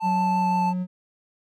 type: tone with vibrato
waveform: triangle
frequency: 880 Hz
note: A5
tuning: in tune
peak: -19 dBFS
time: 0-0.74 s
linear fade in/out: 50 ms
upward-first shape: triangle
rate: 5.8 Hz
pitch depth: 10 cents each way
type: tone with pitch glide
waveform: triangle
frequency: 185 to 181.93 Hz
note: F#3 to F#3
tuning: 0 to -29 cents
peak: -22 dBFS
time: 0.02-0.87 s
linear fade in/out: 50 ms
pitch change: -29 cents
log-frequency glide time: 0.37-0.58 s
effects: none